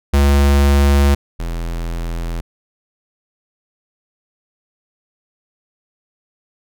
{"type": "tone pair in turn", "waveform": "square", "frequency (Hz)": [70.4, 42.05], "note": ["C#2", "E1"], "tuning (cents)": [27, 35], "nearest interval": "major sixth", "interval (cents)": 892, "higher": "first", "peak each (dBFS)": [-10, -21], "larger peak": "first", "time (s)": [[0.13, 1.15], [1.39, 2.41]], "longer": "neither", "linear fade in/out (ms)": 10, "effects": []}